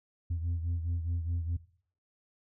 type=beating tone pair; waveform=sine; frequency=84.2 / 89 Hz; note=E2 / F2; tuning=+37 / +33 cents; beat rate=4.8 Hz; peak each=-29 / -35 dBFS; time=0.3-1.57 s; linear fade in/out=10 ms; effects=noise-tail reverb RT60 0.5 s tail -18 dB re dry + tanh soft clip ceiling -27 dBFS